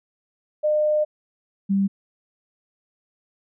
sine tone pair in turn, 606 / 196.47 Hz, D#5 / G3, -46 / +4 cents, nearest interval octave + minor sixth, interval 1950 cents, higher first, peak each -17 dBFS, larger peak neither, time 0.63-1.05 / 1.69-1.88 s, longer first, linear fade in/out 20 ms, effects none

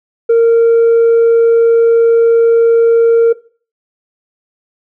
triangle tone with tanh clipping, 461.5 Hz, A#4, 17 cents flat, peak -5 dBFS, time 0.29-3.33 s, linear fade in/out 10 ms, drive 6 dB, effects noise-tail reverb RT60 0.4 s tail -18 dB re dry

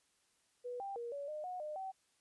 sine tone with pitch steps, 490.5 / 790 / 472.8 / 567 / 608 / 729 / 606 / 765 Hz, B4 / G5 / A#4 / C#5 / D#5 / F#5 / D#5 / G5, -12 / +13 / +24 / +39 / -40 / -26 / -46 / -42 cents, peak -40 dBFS, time 0.64-1.92 s, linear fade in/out 20 ms, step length 160 ms, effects white hiss -75 dBFS RMS until 2.2 s + resampled to 24000 Hz

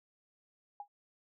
sine tone with exponential decay, 818 Hz, G#5, 26 cents flat, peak -37 dBFS, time 0.8-0.88 s, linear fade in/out 2 ms, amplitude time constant 17 ms, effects none

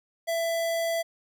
square tone, 666 Hz, E5, 18 cents sharp, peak -26 dBFS, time 0.27-1.03 s, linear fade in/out 20 ms, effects none

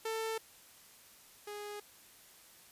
sawtooth tone pair in turn, 445.4 / 414 Hz, A4 / G#4, +21 / -5 cents, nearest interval minor second, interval 126 cents, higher first, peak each -31 / -38 dBFS, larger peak first, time 0.05-0.38 / 1.47-1.8 s, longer neither, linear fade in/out 5 ms, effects white hiss -59 dBFS RMS until 2.71 s + resampled to 32000 Hz

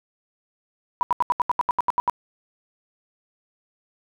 sine tone bursts, 980 Hz, B5, 14 cents flat, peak -16 dBFS, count 12, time 1.01-2.097 s, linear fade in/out 0 ms, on 20 ms, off 77 ms, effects none

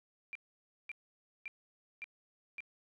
sine tone bursts, 2372 Hz, D7, 17 cents sharp, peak -40 dBFS, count 5, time 0.33-2.605 s, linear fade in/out 0 ms, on 23 ms, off 540 ms, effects none

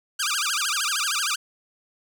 10% pulse tone with vibrato, 1380 Hz, F6, 21 cents flat, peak -14 dBFS, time 0.19-1.36 s, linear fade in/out 10 ms, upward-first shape sine, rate 13 Hz, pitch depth 300 cents each way, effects none

